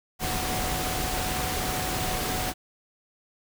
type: tone in noise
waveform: sine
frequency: 740 Hz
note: F#5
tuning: in tune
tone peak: -34 dBFS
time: 0.19-2.54 s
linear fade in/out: 50 ms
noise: pink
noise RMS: -29 dBFS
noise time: 0.19-2.54 s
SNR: -8 dB
effects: none